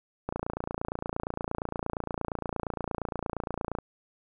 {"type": "click train", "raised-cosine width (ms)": 1, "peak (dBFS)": -17, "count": 101, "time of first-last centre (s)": [0.29, 3.787], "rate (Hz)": 28.6, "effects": []}